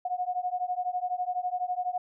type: beating tone pair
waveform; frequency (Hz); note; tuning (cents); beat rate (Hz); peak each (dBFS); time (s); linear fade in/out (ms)
sine; 719 / 731; F#5 / F#5; -50 / -21; 12; -31 / -31; 0.05-1.98; 5
effects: none